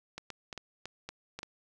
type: clicks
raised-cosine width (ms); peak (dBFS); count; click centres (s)
0.2; -23; 8; 0.18 / 0.303 / 0.528 / 0.577 / 0.856 / 1.09 / 1.39 / 1.431
effects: none